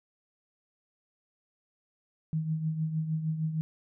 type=tone with tremolo; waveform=sine; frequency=158.1 Hz; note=D#3; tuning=28 cents sharp; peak=-25 dBFS; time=2.33-3.61 s; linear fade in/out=0 ms; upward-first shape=triangle; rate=6.5 Hz; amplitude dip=65%; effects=none